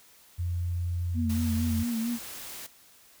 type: tone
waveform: sine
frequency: 87.31 Hz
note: F2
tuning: in tune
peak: -27 dBFS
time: 0.38-1.84 s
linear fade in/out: 20 ms
type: tone with vibrato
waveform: sine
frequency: 231.2 Hz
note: A#3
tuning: 14 cents flat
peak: -27 dBFS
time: 1.14-2.19 s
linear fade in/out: 50 ms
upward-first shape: sine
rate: 4.4 Hz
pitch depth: 62 cents each way
type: noise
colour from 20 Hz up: white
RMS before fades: -41 dBFS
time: 1.29-2.67 s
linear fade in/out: 10 ms
effects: white hiss -57 dBFS RMS until 3.2 s